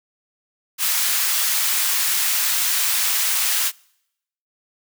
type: high-pass noise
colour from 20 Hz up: white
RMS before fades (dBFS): -20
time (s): 0.78-3.72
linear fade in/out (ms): 50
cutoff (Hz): 1200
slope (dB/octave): 12
effects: noise-tail reverb RT60 0.8 s tail -26 dB re dry